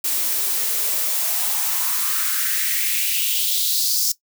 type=noise with high-pass filter sweep; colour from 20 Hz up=blue; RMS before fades=-21 dBFS; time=0.04-4.12 s; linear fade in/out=5 ms; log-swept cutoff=260 to 5400 Hz; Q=3.5; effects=noise-tail reverb RT60 0.1 s tail -17 dB re dry